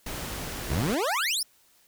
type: noise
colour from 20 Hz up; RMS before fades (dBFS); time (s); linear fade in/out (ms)
pink; -35; 0.06-0.95; 5
type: exponential sweep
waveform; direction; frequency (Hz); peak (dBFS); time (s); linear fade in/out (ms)
25% pulse; up; 58.2 to 5588; -21; 0.7-1.43; 5
effects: white hiss -62 dBFS RMS until 1.87 s